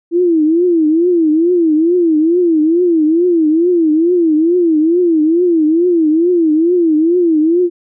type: tone with vibrato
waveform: sine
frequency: 331.3 Hz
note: E4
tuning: 9 cents sharp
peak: -8 dBFS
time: 0.11-7.7 s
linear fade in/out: 50 ms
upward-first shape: triangle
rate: 2.3 Hz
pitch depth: 170 cents each way
effects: none